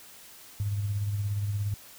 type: tone with tremolo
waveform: sine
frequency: 102.2 Hz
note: G#2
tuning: 27 cents flat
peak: -25 dBFS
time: 0.6-1.74 s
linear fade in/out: 0 ms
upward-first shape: sine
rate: 17 Hz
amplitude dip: 40%
effects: white hiss -50 dBFS RMS until 1.98 s